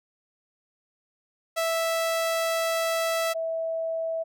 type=tone pair in turn; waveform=sawtooth / sine; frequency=658 / 653.1 Hz; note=E5 / E5; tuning=-3 / -16 cents; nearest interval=unison; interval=13 cents; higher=first; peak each=-20 / -26 dBFS; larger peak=first; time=1.56-3.34 / 3.34-4.24 s; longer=first; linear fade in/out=20 ms; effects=none